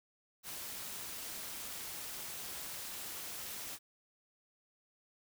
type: noise with amplitude modulation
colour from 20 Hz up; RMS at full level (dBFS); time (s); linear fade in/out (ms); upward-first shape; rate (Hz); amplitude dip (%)
white; -42; 0.43-3.79; 50; sine; 238; 45
effects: none